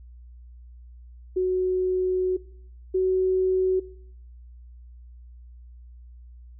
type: tone pair in turn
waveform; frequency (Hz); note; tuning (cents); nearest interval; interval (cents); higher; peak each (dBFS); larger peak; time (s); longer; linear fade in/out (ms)
sine; 369.6 / 373.7; F#4 / F#4; -2 / +17; unison; 19; second; -20 / -19; second; 1.36-2.37 / 2.94-3.8; first; 10
effects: noise-tail reverb RT60 0.7 s tail -21 dB re dry + added 60 Hz sine -43 dBFS peak until 6.59 s